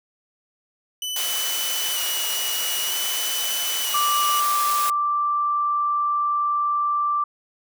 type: tone with vibrato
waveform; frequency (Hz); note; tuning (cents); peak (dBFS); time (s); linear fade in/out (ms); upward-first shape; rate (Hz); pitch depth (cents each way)
sawtooth; 2960; F#7; 0; -23; 1.02-4.4; 2; square; 0.53; 20
type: high-pass noise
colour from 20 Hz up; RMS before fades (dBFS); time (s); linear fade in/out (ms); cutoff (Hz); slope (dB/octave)
white; -27; 1.16-4.9; 2; 490; 12
type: tone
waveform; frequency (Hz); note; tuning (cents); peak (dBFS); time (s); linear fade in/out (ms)
sine; 1174.7; D6; 0; -19; 3.94-7.24; 5
effects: none